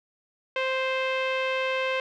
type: tone with low-pass filter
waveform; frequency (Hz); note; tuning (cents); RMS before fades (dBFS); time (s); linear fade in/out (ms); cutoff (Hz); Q
sawtooth; 523.3; C5; 0; -27; 0.56-2; 2; 2700; 2.7
effects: none